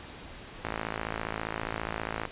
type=click train; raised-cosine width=0.5 ms; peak=-16 dBFS; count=89; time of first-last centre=0.65-2.253 s; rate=54.9 Hz; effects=pink hiss -45 dBFS RMS until 2.31 s + resampled to 8000 Hz